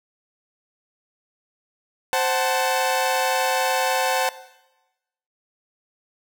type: chord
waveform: sawtooth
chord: F# diminished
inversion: second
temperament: equal with one note detuned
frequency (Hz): 523.3 / 749 / 880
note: C5 / F#5 / A5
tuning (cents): 0 / +21 / 0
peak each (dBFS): -20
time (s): 2.13-4.29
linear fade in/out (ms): 0
effects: noise-tail reverb RT60 1.0 s tail -17 dB re dry